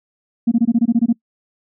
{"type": "tone bursts", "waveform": "sine", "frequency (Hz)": 233.1, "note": "A#3", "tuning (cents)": 0, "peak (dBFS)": -9, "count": 10, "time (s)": [0.47, 1.129], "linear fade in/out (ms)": 10, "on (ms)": 47, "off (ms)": 21, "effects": ["noise-tail reverb RT60 0.1 s tail -25 dB re dry", "tanh soft clip ceiling -6 dBFS"]}